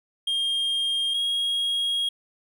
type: tone pair in turn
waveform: triangle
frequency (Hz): 3220 / 3280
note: G7 / G#7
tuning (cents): +46 / -22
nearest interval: unison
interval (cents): 32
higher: second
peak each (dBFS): -21 / -21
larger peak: neither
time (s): 0.27-1.14 / 1.14-2.09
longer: second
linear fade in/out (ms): 5
effects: none